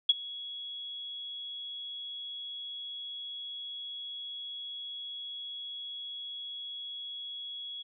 sine tone with ADSR envelope, 3345 Hz, G#7, 12 cents sharp, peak -16 dBFS, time 0.09-7.83 s, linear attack 6 ms, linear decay 28 ms, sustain -22 dB, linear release 17 ms, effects none

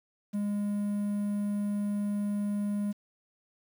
triangle tone with quantisation, 204.9 Hz, G#3, 23 cents flat, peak -26 dBFS, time 0.33-2.93 s, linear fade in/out 20 ms, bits 9, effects none

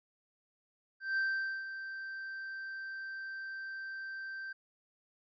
triangle tone with ADSR envelope, 1563 Hz, G6, 6 cents flat, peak -27 dBFS, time 1-4.53 s, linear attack 170 ms, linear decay 470 ms, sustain -11 dB, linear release 9 ms, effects resampled to 16000 Hz

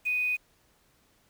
sine tone with quantisation, 2489 Hz, D#7, in tune, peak -25 dBFS, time 0.05-0.37 s, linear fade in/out 20 ms, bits 8, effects pink hiss -66 dBFS RMS until 1.29 s

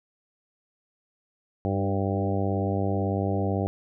harmonic tone with a mistuned harmonic, 98 Hz, G2, in tune, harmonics 1 / 2 / 3 / 4 / 5 / 6 / 7 / 8, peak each -27 / -30 / -32 / -33 / -34 / -35 / -35 / -36 dBFS, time 1.65-3.67 s, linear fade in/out 0 ms, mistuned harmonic 3, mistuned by +15 cents, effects none

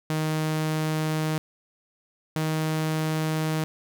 sawtooth tone pair in turn, 156.2 / 157.1 Hz, D#3 / D#3, +7 / +17 cents, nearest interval unison, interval 10 cents, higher second, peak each -20 dBFS, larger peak neither, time 0.1-1.38 / 2.36-3.64 s, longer neither, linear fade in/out 0 ms, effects none

